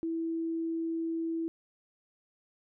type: tone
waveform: sine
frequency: 328.6 Hz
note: E4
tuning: 5 cents flat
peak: -30 dBFS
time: 0.03-1.48 s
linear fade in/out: 0 ms
effects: none